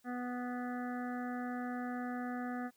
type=harmonic tone; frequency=246.9 Hz; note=B3; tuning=in tune; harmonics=1 / 2 / 3 / 5 / 6 / 7 / 8; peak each=-38 / -49 / -44 / -49 / -51 / -50 / -57 dBFS; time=0.04-2.71 s; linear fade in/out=50 ms; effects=white hiss -72 dBFS RMS until 2.76 s